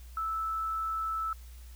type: tone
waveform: sine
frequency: 1314 Hz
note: E6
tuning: 6 cents flat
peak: -30 dBFS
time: 0.17-1.33 s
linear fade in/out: 2 ms
effects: added 60 Hz sine -45 dBFS peak until 1.75 s + white hiss -59 dBFS RMS until 1.75 s